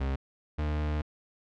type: tone pair in turn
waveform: 40% pulse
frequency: 67.4 / 75.46 Hz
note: C#2 / D2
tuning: -48 / +48 cents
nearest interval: major second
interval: 196 cents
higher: second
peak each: -27 dBFS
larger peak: neither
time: 0-0.16 / 0.58-1.02 s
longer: second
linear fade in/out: 10 ms
effects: low-pass 3000 Hz 12 dB/octave